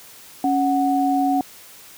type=tone pair together; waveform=sine; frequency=277.2 / 740 Hz; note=C#4 / F#5; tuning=0 / 0 cents; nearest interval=octave + perfect fourth; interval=1700 cents; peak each=-19 dBFS; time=0.44-1.41 s; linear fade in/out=2 ms; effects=white hiss -44 dBFS RMS until 1.97 s + high-pass 60 Hz 12 dB/octave